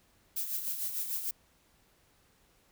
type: noise with tremolo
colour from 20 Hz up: violet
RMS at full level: -33 dBFS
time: 0.36-1.31 s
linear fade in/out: 5 ms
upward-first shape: sine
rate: 6.7 Hz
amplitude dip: 55%
effects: pink hiss -67 dBFS RMS until 2.71 s